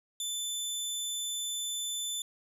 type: tone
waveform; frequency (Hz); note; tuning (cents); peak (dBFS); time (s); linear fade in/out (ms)
20% pulse; 3520; A7; 0; -27; 0.2-2.22; 2
effects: none